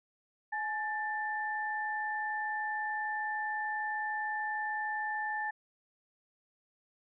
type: tone pair together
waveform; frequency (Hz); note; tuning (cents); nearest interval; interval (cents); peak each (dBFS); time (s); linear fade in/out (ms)
sine; 848 / 1774.7; G#5 / A6; +36 / +14; octave + minor second; 1278; -35 / -35; 0.52-5.51; 10
effects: none